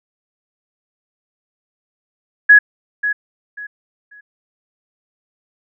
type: tone with echo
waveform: sine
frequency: 1677 Hz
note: G#6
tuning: 16 cents sharp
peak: -3 dBFS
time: 2.49-2.59 s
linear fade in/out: 10 ms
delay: 540 ms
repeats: 3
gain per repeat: -12 dB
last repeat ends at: 4.21 s
effects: none